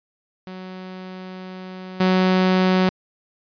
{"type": "tone with level steps", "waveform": "sawtooth", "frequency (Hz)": 185.7, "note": "F#3", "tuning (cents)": 7, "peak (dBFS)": [-29, -11], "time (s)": [0.47, 2.89], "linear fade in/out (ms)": 0, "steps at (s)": 2, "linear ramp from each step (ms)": 5, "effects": ["resampled to 11025 Hz"]}